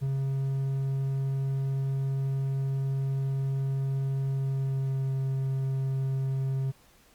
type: tone with pitch glide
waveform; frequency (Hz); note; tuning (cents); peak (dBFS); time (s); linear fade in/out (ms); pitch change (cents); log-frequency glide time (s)
triangle; 135.6 to 134.04; C#3 to C3; -38 to +42; -24; 0.01-6.72; 20; -20; 4.29-5.12
effects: pink hiss -60 dBFS RMS until 7.14 s + Opus 48 kbps